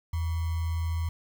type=tone with sample-and-hold; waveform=sine; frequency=82.41 Hz; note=E2; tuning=in tune; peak=-26 dBFS; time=0.13-1.09 s; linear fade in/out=5 ms; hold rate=1050 Hz; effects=none